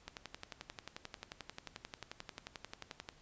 click train, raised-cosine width 0.2 ms, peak -26 dBFS, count 35, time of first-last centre 0.08-3.089 s, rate 11.3 Hz, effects pink hiss -64 dBFS RMS until 3.21 s + resampled to 16000 Hz

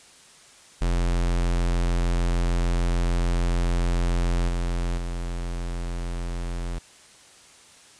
square tone with level steps, 43.38 Hz, F1, 11 cents flat, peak -21 / -24 / -28 dBFS, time 0.81-6.79 s, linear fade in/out 10 ms, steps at 4.48 / 4.97 s, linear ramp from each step 10 ms, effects white hiss -51 dBFS RMS until 7.99 s + resampled to 22050 Hz

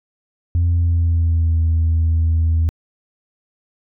sine tone with pitch glide, 85.8 to 81.45 Hz, F2 to E2, -30 to -20 cents, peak -11 dBFS, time 0.55-2.69 s, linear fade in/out 0 ms, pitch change -90 cents, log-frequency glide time 0.71-1.59 s, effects tanh soft clip ceiling -11 dBFS

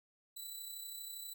10% pulse tone with amplitude modulation, 3974 Hz, B7, 10 cents sharp, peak -35 dBFS, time 0.36-1.34 s, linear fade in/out 10 ms, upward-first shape sine, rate 32.5 Hz, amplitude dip 40%, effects none

